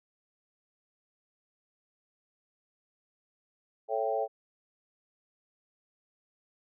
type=chord; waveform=sine; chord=A dominant seventh; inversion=none; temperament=equal with one note detuned; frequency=440 / 554.4 / 668.1 / 784 Hz; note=A4 / C#5 / E5 / G5; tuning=0 / 0 / +23 / 0 cents; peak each=-33 dBFS; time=3.88-4.28 s; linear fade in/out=50 ms; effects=none